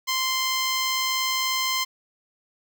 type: tone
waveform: 10% pulse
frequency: 1043 Hz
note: C6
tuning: 6 cents flat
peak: -14 dBFS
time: 0.07-1.85 s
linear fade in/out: 20 ms
effects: none